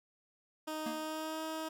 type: tone with pitch glide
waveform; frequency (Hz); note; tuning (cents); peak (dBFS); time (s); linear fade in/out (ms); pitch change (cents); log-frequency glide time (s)
15% pulse; 311.1 to 317.3; D#4 to D#4; 0 to +34; -31; 0.67-1.69; 10; +34; 0.98-1.43
type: tone with exponential decay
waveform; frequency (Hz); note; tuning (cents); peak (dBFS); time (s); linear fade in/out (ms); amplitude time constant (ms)
square; 233.1; A#3; 0; -36; 0.86-1.12; 5; 55
effects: none